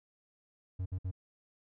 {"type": "tone bursts", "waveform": "triangle", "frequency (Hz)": 92.5, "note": "F#2", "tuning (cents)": 0, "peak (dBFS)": -31, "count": 3, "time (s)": [0.79, 1.113], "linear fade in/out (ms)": 10, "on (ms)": 69, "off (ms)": 58, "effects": []}